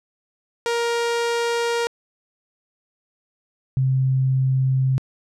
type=tone pair in turn; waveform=sawtooth / sine; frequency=469.4 / 131.72 Hz; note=A#4 / C3; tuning=+12 / +12 cents; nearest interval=octave + minor seventh; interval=2200 cents; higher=first; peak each=-16 dBFS; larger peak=neither; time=0.66-1.87 / 3.77-4.98 s; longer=neither; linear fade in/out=0 ms; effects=low-pass 8000 Hz 12 dB/octave